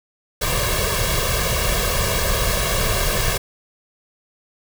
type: noise with comb filter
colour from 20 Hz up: pink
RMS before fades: -20 dBFS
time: 0.41-3.38 s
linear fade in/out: 10 ms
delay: 1.8 ms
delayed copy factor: +0.95
effects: none